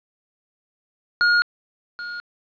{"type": "tone with echo", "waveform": "square", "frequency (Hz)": 1430, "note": "F6", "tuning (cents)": 41, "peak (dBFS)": -15, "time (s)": [1.21, 1.42], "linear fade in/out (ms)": 0, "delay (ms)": 780, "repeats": 1, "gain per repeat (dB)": -15, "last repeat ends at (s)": 2.2, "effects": ["resampled to 11025 Hz", "8-bit"]}